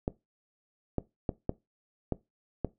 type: clicks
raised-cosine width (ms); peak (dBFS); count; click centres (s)
2; -15; 6; 0.079 / 0.983 / 1.292 / 1.494 / 2.123 / 2.647
effects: noise-tail reverb RT60 0.2 s tail -19 dB re dry